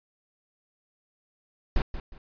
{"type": "noise with echo", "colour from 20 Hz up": "brown", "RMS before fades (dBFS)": -22, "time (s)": [1.76, 1.82], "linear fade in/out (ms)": 2, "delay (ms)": 180, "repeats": 2, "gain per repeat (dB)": -11, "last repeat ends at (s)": 2.18, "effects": ["resampled to 11025 Hz"]}